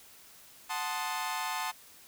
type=chord; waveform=sawtooth; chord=F# diminished seventh; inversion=none; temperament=equal; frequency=740 / 880 / 1046.5 / 1244.5 Hz; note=F#5 / A5 / C6 / Eb6; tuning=0 / 0 / 0 / 0 cents; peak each=-36 / -32 / -34 / -37 dBFS; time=0.69-1.72 s; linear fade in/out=20 ms; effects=white hiss -55 dBFS RMS until 2.07 s